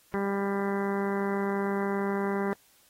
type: harmonic tone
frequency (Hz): 198.4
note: G3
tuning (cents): +21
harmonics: 1 / 2 / 3 / 4 / 5 / 6 / 7 / 8 / 9 / 10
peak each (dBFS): -30 / -30 / -40 / -38 / -38 / -42 / -44 / -42 / -47 / -44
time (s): 0.14-2.53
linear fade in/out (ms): 0
effects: white hiss -62 dBFS RMS until 2.89 s + AAC 48 kbps